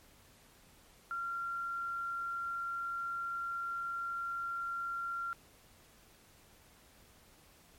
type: tone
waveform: sine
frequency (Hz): 1378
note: F6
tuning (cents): -24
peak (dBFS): -35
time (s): 1.11-5.33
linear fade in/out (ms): 0
effects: pink hiss -62 dBFS RMS until 7.78 s + MP3 64 kbps